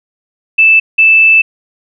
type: tone pair in turn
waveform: sine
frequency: 2637 / 2637 Hz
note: E7 / E7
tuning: 0 / 0 cents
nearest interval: unison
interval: 0 cents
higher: neither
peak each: -3 dBFS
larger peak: neither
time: 0.58-0.8 / 0.98-1.42 s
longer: second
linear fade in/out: 10 ms
effects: none